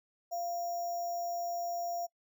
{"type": "tone with sample-and-hold", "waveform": "sine", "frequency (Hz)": 693, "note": "F5", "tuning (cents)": -14, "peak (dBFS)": -33, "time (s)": [0.31, 2.07], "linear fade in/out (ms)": 20, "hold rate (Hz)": 6300, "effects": ["noise-tail reverb RT60 0.1 s tail -23 dB re dry"]}